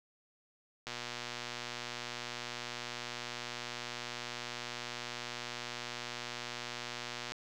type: click train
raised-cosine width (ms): 0.2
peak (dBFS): -22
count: 775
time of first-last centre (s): 0.87-7.32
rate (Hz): 120
effects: none